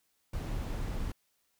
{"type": "noise", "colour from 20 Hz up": "brown", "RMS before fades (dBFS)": -35, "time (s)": [0.33, 1.12], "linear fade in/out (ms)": 5, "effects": ["white hiss -75 dBFS RMS until 1.59 s"]}